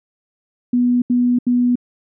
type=tone bursts; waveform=sine; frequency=245.1 Hz; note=B3; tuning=13 cents flat; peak=-12 dBFS; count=3; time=0.73-1.756 s; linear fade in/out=5 ms; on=290 ms; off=78 ms; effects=none